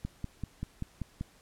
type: click train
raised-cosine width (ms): 5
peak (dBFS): -22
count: 7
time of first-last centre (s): 0.05-1.211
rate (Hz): 5.17
effects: pink hiss -61 dBFS RMS until 1.41 s + low-pass 12000 Hz 12 dB/octave